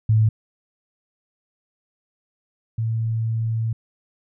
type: tone pair in turn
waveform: sine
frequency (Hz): 109.5 / 112.84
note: A2 / A2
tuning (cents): -8 / +44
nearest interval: minor second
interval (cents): 52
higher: second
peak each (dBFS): -13 / -20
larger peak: first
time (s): 0.09-0.29 / 2.78-3.73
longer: second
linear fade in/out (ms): 5
effects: none